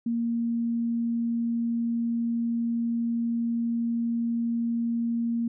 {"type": "tone", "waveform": "sine", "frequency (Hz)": 233.1, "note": "A#3", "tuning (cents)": 0, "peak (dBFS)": -24, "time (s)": [0.06, 5.48], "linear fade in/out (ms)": 5, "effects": []}